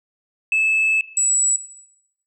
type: tone pair in turn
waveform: sine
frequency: 2612 / 7844 Hz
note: E7 / B8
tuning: -17 / -13 cents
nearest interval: octave + perfect fifth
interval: 1904 cents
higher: second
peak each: -13 dBFS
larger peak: neither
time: 0.52-1.01 / 1.17-1.56 s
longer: first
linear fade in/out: 2 ms
effects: noise-tail reverb RT60 0.9 s tail -18 dB re dry + tanh soft clip ceiling -13 dBFS